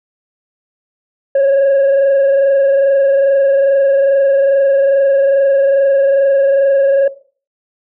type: tone with frequency modulation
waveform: sine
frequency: 550 Hz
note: C#5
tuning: 14 cents flat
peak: -5 dBFS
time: 1.35-7.08 s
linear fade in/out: 5 ms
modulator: 22.4 Hz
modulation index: 0.43
effects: noise-tail reverb RT60 0.4 s tail -17 dB re dry + tanh soft clip ceiling -7 dBFS